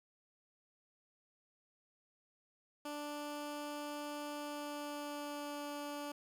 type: tone with pitch glide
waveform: 15% pulse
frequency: 293.7 to 290.7 Hz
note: D4 to D4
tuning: 0 to -18 cents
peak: -35 dBFS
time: 2.85-6.12 s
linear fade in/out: 5 ms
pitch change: -18 cents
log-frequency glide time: 4.31-5.66 s
effects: 11-bit